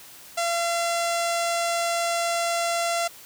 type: tone with low-pass filter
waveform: sawtooth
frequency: 682 Hz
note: F5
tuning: 41 cents flat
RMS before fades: -25 dBFS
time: 0.37-3.08 s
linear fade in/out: 10 ms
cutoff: 8300 Hz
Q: 1.9
effects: white hiss -46 dBFS RMS until 3.25 s + high-pass 60 Hz 12 dB/octave